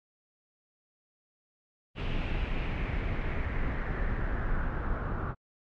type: noise with low-pass filter sweep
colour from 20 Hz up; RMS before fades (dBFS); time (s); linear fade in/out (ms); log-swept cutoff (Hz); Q
brown; -31; 1.95-5.35; 50; 2900 to 1300; 3.6
effects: AAC 64 kbps